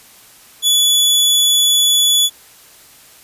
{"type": "tone", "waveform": "sawtooth", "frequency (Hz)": 3425, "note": "A7", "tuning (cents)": -47, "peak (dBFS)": -7, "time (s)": [0.62, 2.3], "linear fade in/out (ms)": 50, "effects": ["white hiss -44 dBFS RMS until 3.23 s", "resampled to 32000 Hz"]}